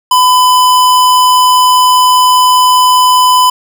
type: tone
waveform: square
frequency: 1005 Hz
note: B5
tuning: 30 cents sharp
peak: -5 dBFS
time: 0.11-3.5 s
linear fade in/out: 5 ms
effects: none